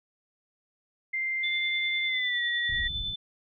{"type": "tone with pitch glide", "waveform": "sine", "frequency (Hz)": [2093, 1908.2], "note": ["C7", "A#6"], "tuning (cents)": [0, 40], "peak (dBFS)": -27, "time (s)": [1.13, 2.88], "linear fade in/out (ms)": 10, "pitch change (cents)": -160, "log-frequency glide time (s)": [2.05, 2.43]}
{"type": "tone with tremolo", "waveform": "sine", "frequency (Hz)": 3520, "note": "A7", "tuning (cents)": 0, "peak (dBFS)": -29, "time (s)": [1.43, 3.16], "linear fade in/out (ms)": 10, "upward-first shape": "sine", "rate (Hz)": 9.9, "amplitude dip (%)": 35}
{"type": "low-pass noise", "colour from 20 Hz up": "pink", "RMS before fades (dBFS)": -38, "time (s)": [2.69, 3.14], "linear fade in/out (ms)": 2, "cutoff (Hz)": 100, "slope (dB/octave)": 12}
{"effects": []}